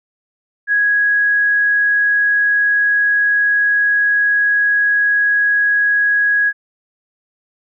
sine tone, 1661.2 Hz, G#6, in tune, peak -11 dBFS, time 0.67-6.53 s, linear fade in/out 50 ms, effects none

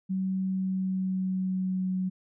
sine tone with pitch glide, 189.1 to 185.96 Hz, F#3 to F#3, +38 to +9 cents, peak -26 dBFS, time 0.09-2.1 s, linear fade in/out 20 ms, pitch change -29 cents, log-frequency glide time 0.45-1.93 s, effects none

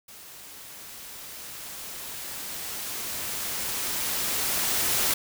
white noise with level ramp, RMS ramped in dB -46 to -24 dBFS, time 0.08-5.14 s, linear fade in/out 5 ms, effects none

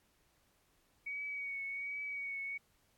sine tone with vibrato, 2247 Hz, C#7, 23 cents sharp, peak -38 dBFS, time 1.06-2.58 s, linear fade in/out 10 ms, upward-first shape triangle, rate 1.3 Hz, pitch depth 35 cents each way, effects pink hiss -73 dBFS RMS until 2.97 s + AAC 64 kbps

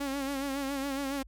sawtooth tone with vibrato, 275.5 Hz, C#4, 11 cents flat, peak -27 dBFS, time 0-1.23 s, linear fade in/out 10 ms, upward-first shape sine, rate 7.2 Hz, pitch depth 56 cents each way, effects added 50 Hz sine -49 dBFS peak until 1.27 s + MP3 96 kbps

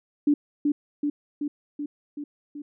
sine tone with echo, 291.9 Hz, D4, 10 cents flat, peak -16 dBFS, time 0.27-0.34 s, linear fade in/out 5 ms, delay 380 ms, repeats 6, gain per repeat -3 dB, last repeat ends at 2.62 s, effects none

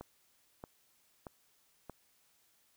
click train, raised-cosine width 1 ms, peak -30 dBFS, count 4, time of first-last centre 0.01-1.897 s, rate 1.59 Hz, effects white hiss -71 dBFS RMS until 2.76 s

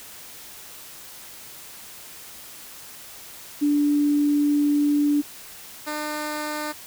sine / 10% pulse tone pair in turn, 291.8 / 301.6 Hz, D4 / D4, -11 / +46 cents, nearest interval minor second, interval 57 cents, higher second, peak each -17 / -19 dBFS, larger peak first, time 3.61-5.22 / 5.86-6.73 s, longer first, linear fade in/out 20 ms, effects white hiss -42 dBFS RMS until 6.86 s

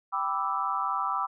sine chord, E minor seventh, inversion first, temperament equal, 784 / 987.8 / 1174.7 / 1318.5 Hz, G5 / B5 / D6 / E6, 0 / 0 / 0 / 0 cents, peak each -34 / -32 / -30 / -32 dBFS, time 0.12-1.27 s, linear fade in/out 20 ms, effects none

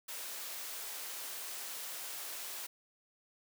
white high-pass noise, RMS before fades -43 dBFS, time 0.08-2.67 s, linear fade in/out 10 ms, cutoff 440 Hz, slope 12 dB/octave, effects none

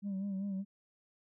sine tone with vibrato, 196 Hz, G3, in tune, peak -32 dBFS, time 0.02-0.65 s, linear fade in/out 50 ms, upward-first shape sine, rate 5.1 Hz, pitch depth 57 cents each way, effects tanh soft clip ceiling -33 dBFS

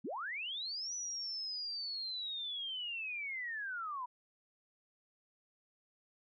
sine linear two-way sweep, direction up then down, 160 to 5950 to 958 Hz, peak -38 dBFS, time 0.04-4.06 s, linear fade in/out 10 ms, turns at 0.94 s, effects none

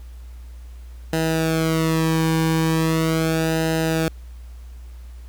sawtooth tone with flanger, 161.3 Hz, E3, 37 cents flat, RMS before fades -20 dBFS, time 1.13-4.08 s, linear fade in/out 0 ms, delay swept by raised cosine 0.88 to 1.52 ms, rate 0.39 Hz, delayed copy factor -0.85, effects added 60 Hz sine -35 dBFS peak until 5.28 s + pink hiss -55 dBFS RMS until 5.28 s

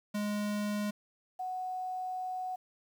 square / sine tone pair in turn, 207.7 / 740.2 Hz, G#3 / F#5, 0 / 0 cents, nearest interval octave + minor seventh, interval 2200 cents, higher second, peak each -32 / -34 dBFS, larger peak first, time 0.14-0.91 / 1.39-2.56 s, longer second, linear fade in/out 10 ms, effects 10-bit

